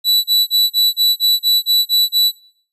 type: tone bursts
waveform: 45% pulse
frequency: 3951 Hz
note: B7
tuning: in tune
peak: -10 dBFS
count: 10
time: 0.04-2.319 s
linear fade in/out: 50 ms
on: 200 ms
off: 31 ms
effects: noise-tail reverb RT60 0.5 s tail -19 dB re dry + resampled to 32000 Hz